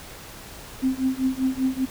sine tone with tremolo, 261.6 Hz, C4, in tune, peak -16 dBFS, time 0.82-1.86 s, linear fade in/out 20 ms, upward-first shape triangle, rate 5.1 Hz, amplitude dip 100%, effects tanh soft clip ceiling -12 dBFS + pink hiss -41 dBFS RMS until 1.9 s

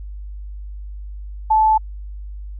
sine tone, 871 Hz, A5, 18 cents flat, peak -11 dBFS, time 1.5-1.78 s, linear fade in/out 10 ms, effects added 50 Hz sine -29 dBFS peak until 2.59 s

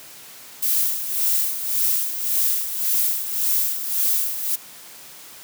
violet noise with tremolo, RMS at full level -19 dBFS, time 0.62-4.56 s, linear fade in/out 10 ms, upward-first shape sine, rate 1.8 Hz, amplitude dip 65%, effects white hiss -42 dBFS RMS until 5.43 s + high-pass 100 Hz 12 dB/octave

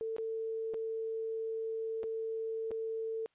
sine tone with dropouts, 447 Hz, A4, 27 cents sharp, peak -34 dBFS, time 0.01-3.26 s, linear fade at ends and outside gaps 0 ms, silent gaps 0.165-0.183 / 0.737-0.743 / 2.032-2.039 / 2.708-2.715 s, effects white hiss -75 dBFS RMS until 3.34 s + resampled to 8000 Hz

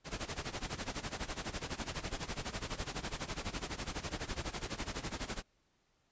pink noise with tremolo, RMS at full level -37 dBFS, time 0.04-5.43 s, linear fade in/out 50 ms, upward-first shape sine, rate 12 Hz, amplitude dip 85%, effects pink hiss -75 dBFS RMS until 6.11 s + resampled to 16000 Hz

